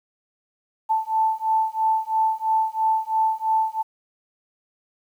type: beating tone pair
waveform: sine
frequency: 880 / 883 Hz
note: A5 / A5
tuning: 0 / +6 cents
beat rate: 3 Hz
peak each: -22 dBFS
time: 0.89-3.83 s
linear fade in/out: 20 ms
effects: 9-bit